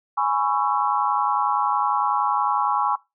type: chord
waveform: sine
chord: C# minor seventh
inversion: second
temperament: just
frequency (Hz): 831.5 / 997.9 / 1108.7 / 1330.5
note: G#5 / B5 / C#6 / E6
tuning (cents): +2 / +18 / 0 / +16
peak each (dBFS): -23 / -26 / -23 / -28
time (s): 0.17-2.96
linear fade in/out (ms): 10
effects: noise-tail reverb RT60 0.2 s tail -19 dB re dry